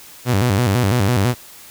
sawtooth tone with vibrato, 110 Hz, A2, in tune, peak -10 dBFS, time 0.25-1.35 s, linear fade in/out 50 ms, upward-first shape square, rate 6 Hz, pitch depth 200 cents each way, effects white hiss -41 dBFS RMS until 1.7 s

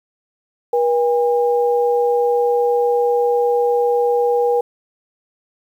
sine tone pair together, 481.2 / 809.3 Hz, B4 / G#5, -45 / -45 cents, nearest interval major sixth, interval 900 cents, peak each -14 / -20 dBFS, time 0.73-4.61 s, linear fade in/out 5 ms, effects 8-bit

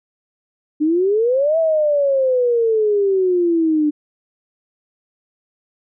sine exponential two-way sweep, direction up then down, 294.8 to 659.3 to 294.8 Hz, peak -13 dBFS, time 0.8-3.91 s, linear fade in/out 20 ms, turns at 1.58 s, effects none

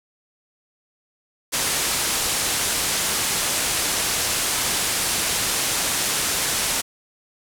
white low-pass noise, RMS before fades -23 dBFS, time 1.52-6.82 s, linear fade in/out 20 ms, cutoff 11000 Hz, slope 24 dB/octave, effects none

